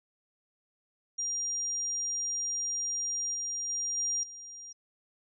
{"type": "tone with level steps", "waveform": "sine", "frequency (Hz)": 5700, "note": "F8", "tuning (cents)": 34, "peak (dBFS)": [-30, -32, -30, -28, -43], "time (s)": [1.18, 4.73], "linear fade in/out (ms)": 10, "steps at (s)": [3.34, 3.69, 3.97, 4.23], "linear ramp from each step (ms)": 5, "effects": []}